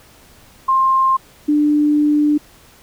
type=tone pair in turn; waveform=sine; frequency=1058 / 296.9 Hz; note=C6 / D4; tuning=+19 / +19 cents; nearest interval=octave + minor seventh; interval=2200 cents; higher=first; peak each=-11 dBFS; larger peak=neither; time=0.68-1.17 / 1.48-2.38 s; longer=second; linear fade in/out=10 ms; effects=pink hiss -47 dBFS RMS until 2.82 s